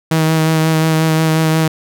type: tone with vibrato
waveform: sawtooth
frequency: 159.3 Hz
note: D#3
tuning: 41 cents sharp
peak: -7 dBFS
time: 0.11-1.68 s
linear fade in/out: 5 ms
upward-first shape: sine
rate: 5.6 Hz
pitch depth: 17 cents each way
effects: none